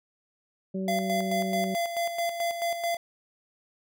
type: harmonic tone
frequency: 190 Hz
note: F#3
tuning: 46 cents sharp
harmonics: 1 / 2 / 3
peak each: -29 / -35 / -39 dBFS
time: 0.74-1.75 s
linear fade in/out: 10 ms
type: tone with tremolo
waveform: square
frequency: 683 Hz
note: F5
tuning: 39 cents flat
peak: -26 dBFS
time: 0.88-2.97 s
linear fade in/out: 2 ms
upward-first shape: square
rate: 4.6 Hz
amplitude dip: 55%
effects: none